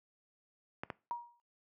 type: clicks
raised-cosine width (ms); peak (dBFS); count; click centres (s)
0.5; -23; 2; 0.835 / 0.902
type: tone with exponential decay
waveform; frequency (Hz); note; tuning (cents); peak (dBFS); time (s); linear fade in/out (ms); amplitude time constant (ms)
sine; 951; A#5; +34; -32; 1.11-1.4; 0; 62
effects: noise-tail reverb RT60 0.3 s tail -21 dB re dry + high-pass 100 Hz 12 dB/octave